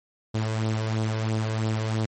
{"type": "tone with flanger", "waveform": "sawtooth", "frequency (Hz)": 110, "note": "A2", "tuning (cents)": 0, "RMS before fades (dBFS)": -26, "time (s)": [0.34, 2.06], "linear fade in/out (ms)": 10, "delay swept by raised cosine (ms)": [0.21, 2.01], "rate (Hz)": 3, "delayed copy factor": 0.5, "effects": ["MP3 32 kbps"]}